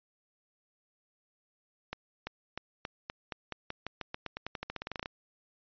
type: accelerating click train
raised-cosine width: 0.3 ms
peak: -20 dBFS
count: 25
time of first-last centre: 1.93-5.059 s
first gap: 340 ms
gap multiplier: 0.9
effects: resampled to 11025 Hz